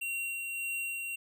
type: tone with tremolo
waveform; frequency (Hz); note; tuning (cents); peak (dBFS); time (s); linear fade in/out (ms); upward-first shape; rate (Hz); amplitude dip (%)
square; 2747; F7; -29; -33; 0.01-1.16; 10; sine; 1.7; 30
effects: none